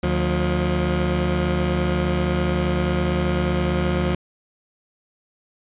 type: tone pair together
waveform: 20% pulse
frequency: 75.1 / 178.62 Hz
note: D2 / F3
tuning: +39 / +39 cents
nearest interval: octave + minor third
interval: 1500 cents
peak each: -17 dBFS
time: 0.03-4.15 s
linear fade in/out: 5 ms
effects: resampled to 8000 Hz